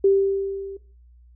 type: tone with level ramp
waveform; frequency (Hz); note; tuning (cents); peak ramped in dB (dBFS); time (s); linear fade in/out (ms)
sine; 392; G4; 0; -12 to -33; 0.04-0.77; 5
effects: noise-tail reverb RT60 0.4 s tail -18 dB re dry + added 60 Hz sine -48 dBFS peak until 1.35 s